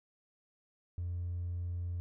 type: tone with hard clipping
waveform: sine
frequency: 87.6 Hz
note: F2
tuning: 6 cents sharp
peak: -35 dBFS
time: 0.98-2 s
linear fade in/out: 0 ms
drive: 1 dB
effects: none